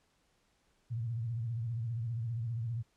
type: tone with vibrato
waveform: sine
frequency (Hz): 115.8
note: A#2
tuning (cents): -11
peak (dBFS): -33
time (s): 0.9-2.83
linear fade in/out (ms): 20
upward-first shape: sine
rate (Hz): 15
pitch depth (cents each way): 100
effects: pink hiss -73 dBFS RMS until 2.96 s + low-pass 9000 Hz 12 dB/octave